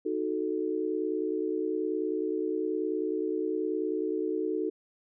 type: chord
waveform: sine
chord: D# diminished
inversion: none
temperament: equal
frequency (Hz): 311.1 / 370 / 440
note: D#4 / F#4 / A4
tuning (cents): 0 / 0 / 0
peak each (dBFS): -32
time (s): 0.05-4.7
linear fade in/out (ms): 10
effects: none